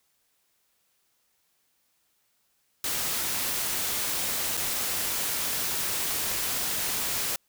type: noise with dropouts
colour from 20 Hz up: white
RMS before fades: -29 dBFS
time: 2.84-7.36 s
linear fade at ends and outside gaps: 2 ms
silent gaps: 4.57-4.574 s
effects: white hiss -71 dBFS RMS until 7.48 s